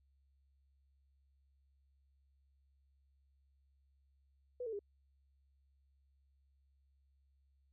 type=tone with pitch steps; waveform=sine; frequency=493.9 / 447.7 / 405.8 Hz; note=B4 / A4 / G#4; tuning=0 / +30 / -40 cents; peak=-39 dBFS; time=4.6-4.792 s; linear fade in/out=5 ms; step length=64 ms; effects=added 68 Hz sine -70 dBFS peak until 7.72 s